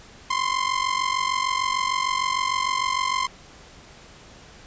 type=ring-modulated tone; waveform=sawtooth; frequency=1046.5 Hz; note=C6; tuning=in tune; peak=-15 dBFS; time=0.3-3.27 s; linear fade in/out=5 ms; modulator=23.3 Hz; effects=pink hiss -47 dBFS RMS until 4.66 s + resampled to 16000 Hz